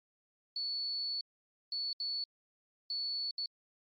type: tone bursts at uneven times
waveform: sine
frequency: 4435 Hz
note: C#8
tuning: in tune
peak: -34 dBFS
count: 5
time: 0.56-1.21 / 1.72-1.93 / 2-2.24 / 2.9-3.31 / 3.38-3.46 s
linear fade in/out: 2 ms
effects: Opus 32 kbps